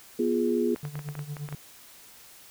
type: chord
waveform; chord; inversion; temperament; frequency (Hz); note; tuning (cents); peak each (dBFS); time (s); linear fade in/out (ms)
sine; F diminished; second; equal with one note detuned; 244 / 349.2 / 415.3; Cb4 / F4 / Ab4; -21 / 0 / 0; -27; 0.19-0.75; 5
type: clicks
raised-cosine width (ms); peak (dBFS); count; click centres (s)
0.5; -25; 10; 0.761 / 0.852 / 0.955 / 0.992 / 1.088 / 1.153 / 1.192 / 1.368 / 1.488 / 1.526
type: tone with tremolo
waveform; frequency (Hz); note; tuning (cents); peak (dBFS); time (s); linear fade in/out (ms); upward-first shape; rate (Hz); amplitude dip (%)
triangle; 146.83; D3; 0; -29; 0.83-1.55; 2; sine; 8.7; 80
effects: white hiss -51 dBFS RMS until 2.5 s